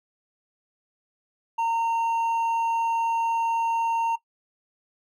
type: tone with hard clipping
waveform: sine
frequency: 918 Hz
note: A#5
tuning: 27 cents flat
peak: -23 dBFS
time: 1.58-4.16 s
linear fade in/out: 10 ms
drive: 4 dB
effects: noise-tail reverb RT60 0.1 s tail -18 dB re dry